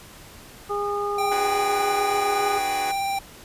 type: harmonic tone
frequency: 408.3 Hz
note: G#4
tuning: 29 cents flat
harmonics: 1 / 2 / 3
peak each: -26 / -30 / -28 dBFS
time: 0.69-2.59 s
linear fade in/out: 20 ms
type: tone with vibrato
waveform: square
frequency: 788 Hz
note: G5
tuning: 9 cents sharp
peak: -24 dBFS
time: 1.18-3.19 s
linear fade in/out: 5 ms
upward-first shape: sine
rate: 18 Hz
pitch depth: 14 cents each way
type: chord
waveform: 10% pulse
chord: G# half-diminished seventh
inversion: second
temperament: equal with one note detuned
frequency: 299 / 370 / 415.3 / 493.9 Hz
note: D4 / F#4 / G#4 / B4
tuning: +31 / 0 / 0 / 0 cents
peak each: -29 / -27 / -26 / -29 dBFS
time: 1.31-2.92 s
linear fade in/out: 10 ms
effects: pink hiss -45 dBFS RMS until 3.44 s + resampled to 32000 Hz